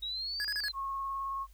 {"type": "exponential two-way sweep", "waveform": "sine", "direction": "up then down", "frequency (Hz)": [3776, 5060, 4011], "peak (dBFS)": -34, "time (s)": [0.02, 0.72], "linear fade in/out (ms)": 10, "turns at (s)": 0.55}
{"type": "tone bursts", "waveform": "square", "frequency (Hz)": 1677, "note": "G#6", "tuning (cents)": 16, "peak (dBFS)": -34, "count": 4, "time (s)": [0.4, 0.683], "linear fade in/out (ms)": 0, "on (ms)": 46, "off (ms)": 33}
{"type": "tone with vibrato", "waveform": "sine", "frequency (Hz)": 1090, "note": "C#6", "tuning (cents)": -29, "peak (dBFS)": -33, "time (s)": [0.73, 1.47], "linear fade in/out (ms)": 50, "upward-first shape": "sine", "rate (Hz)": 19, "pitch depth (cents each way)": 13}
{"effects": ["added 50 Hz sine -53 dBFS peak until 1.53 s", "white hiss -68 dBFS RMS until 1.53 s"]}